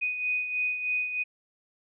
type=beating tone pair; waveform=sine; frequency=2489 / 2492.2 Hz; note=D#7 / D#7; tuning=0 / +2 cents; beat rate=3.2 Hz; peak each=-27 / -35 dBFS; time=0.01-1.24 s; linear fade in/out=20 ms; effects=none